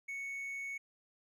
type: tone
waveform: triangle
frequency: 2217 Hz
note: C#7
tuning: in tune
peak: -37 dBFS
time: 0.08-0.78 s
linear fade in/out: 10 ms
effects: none